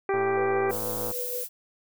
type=harmonic tone; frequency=392 Hz; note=G4; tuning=in tune; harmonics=1 / 2 / 3 / 4 / 5 / 6; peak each=-24 / -30 / -34 / -36 / -38 / -40 dBFS; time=0.09-0.71 s; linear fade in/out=2 ms
type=click train; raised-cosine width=1 ms; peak=-22 dBFS; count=108; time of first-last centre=0.14-1.113 s; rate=110 Hz
type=tone with tremolo; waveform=sine; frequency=493.9 Hz; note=B4; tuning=in tune; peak=-31 dBFS; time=0.37-1.44 s; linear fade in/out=5 ms; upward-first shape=sine; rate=6.3 Hz; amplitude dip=50%
type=noise; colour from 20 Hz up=violet; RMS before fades=-33 dBFS; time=0.69-1.49 s; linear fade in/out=50 ms
effects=none